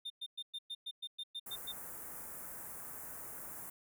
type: tone bursts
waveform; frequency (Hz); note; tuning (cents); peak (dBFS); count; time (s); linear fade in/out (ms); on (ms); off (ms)
triangle; 3621; A7; +49; -38; 11; 0.05-1.722; 10; 52; 110
type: band-stop noise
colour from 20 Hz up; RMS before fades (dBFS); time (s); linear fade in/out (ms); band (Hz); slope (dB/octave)
white; -47; 1.46-3.7; 5; 1700 to 8400; 24
effects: none